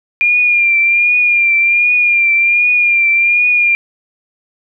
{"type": "tone with vibrato", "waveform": "sine", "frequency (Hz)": 2401, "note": "D7", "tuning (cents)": 38, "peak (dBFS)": -8, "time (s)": [0.21, 3.75], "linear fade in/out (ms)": 0, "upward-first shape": "triangle", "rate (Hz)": 1.3, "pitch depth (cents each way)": 47, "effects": []}